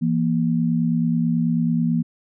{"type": "tone pair together", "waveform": "sine", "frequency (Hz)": [167, 236.2], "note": ["E3", "A#3"], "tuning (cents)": [23, 23], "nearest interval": "tritone", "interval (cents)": 600, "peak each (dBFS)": -20, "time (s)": [0.01, 2.03], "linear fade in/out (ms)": 20, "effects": []}